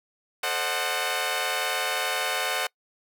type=chord; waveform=10% pulse; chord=A diminished seventh; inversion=none; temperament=equal with one note detuned; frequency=440 / 523.3 / 606.3 / 740 Hz; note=A4 / C5 / Eb5 / Gb5; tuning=0 / 0 / -45 / 0 cents; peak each=-26 / -23 / -24 / -20 dBFS; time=0.43-2.67 s; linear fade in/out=5 ms; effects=noise-tail reverb RT60 0.1 s tail -25 dB re dry

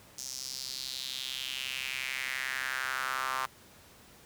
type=tone with high-pass filter sweep; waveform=sawtooth; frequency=131.3 Hz; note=C3; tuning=6 cents sharp; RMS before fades=-36 dBFS; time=0.18-3.46 s; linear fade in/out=5 ms; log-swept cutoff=6000 to 1100 Hz; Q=3.6; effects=pink hiss -56 dBFS RMS until 4.25 s + high-pass 60 Hz 12 dB/octave

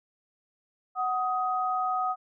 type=tone pair together; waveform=sine; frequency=743.7 / 1254 Hz; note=F#5 / D#6; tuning=+9 / +13 cents; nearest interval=major sixth; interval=904 cents; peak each=-28 dBFS; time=0.95-2.16 s; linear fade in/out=50 ms; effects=none

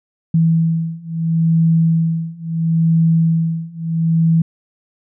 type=beating tone pair; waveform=sine; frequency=163.5 / 164.24 Hz; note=E3 / E3; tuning=-14 / -6 cents; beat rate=0.74 Hz; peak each=-16 / -15 dBFS; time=0.34-4.42 s; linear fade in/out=5 ms; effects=none

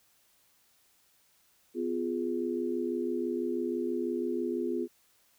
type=chord; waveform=sine; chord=F diminished; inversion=second; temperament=equal with one note detuned; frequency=251.7 / 349.2 / 415.3 Hz; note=Cb4 / F4 / Ab4; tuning=+33 / 0 / 0 cents; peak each=-34 / -32 / -35 dBFS; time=1.74-4.88 s; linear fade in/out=50 ms; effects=white hiss -67 dBFS RMS until 5.38 s

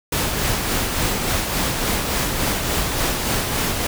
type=noise with tremolo; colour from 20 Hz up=pink; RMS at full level=-20 dBFS; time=0.12-3.87 s; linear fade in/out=5 ms; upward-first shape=sine; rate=3.5 Hz; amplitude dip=35%; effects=none

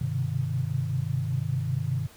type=tone cluster; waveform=sine; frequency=99.7 / 128 / 133.2 / 153.5 Hz; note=G2 / C3 / C3 / D#3; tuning=+30 / -38 / +31 / -23 cents; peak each=-32 / -28 / -35 / -31 dBFS; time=0.01-2.07 s; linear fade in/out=5 ms; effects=pink hiss -52 dBFS RMS until 2.16 s

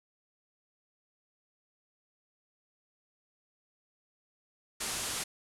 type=low-pass noise; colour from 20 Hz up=white; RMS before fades=-36 dBFS; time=4.8-5.24 s; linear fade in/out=10 ms; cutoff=11000 Hz; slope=48 dB/octave; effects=none

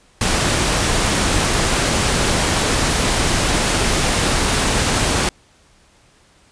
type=noise; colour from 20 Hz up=pink; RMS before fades=-17 dBFS; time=0.21-5.29 s; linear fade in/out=2 ms; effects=pink hiss -53 dBFS RMS until 6.51 s + resampled to 22050 Hz

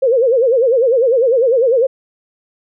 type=tone with vibrato; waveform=sine; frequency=493.9 Hz; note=B4; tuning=in tune; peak=-9 dBFS; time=0.02-1.87 s; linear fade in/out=10 ms; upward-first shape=sine; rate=10 Hz; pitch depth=170 cents each way; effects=none

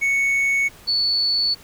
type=tone pair in turn; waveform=triangle / sine; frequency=2217 / 4448 Hz; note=C#7 / C#8; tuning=0 / +5 cents; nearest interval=octave; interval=1205 cents; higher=second; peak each=-15 / -17 dBFS; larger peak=first; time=0.01-0.69 / 0.87-1.55 s; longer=neither; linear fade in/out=20 ms; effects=pink hiss -46 dBFS RMS until 1.63 s

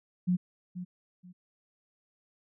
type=tone with echo; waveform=sine; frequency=180 Hz; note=F#3; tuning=47 cents flat; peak=-23 dBFS; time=0.27-0.37 s; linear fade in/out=20 ms; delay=480 ms; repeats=2; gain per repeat=-12 dB; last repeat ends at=1.33 s; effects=none

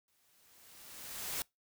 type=noise with exponential growth; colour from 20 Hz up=white; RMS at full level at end=-36 dBFS; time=0.08-1.42 s; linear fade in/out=1 ms; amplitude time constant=290 ms; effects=noise-tail reverb RT60 0.2 s tail -25 dB re dry

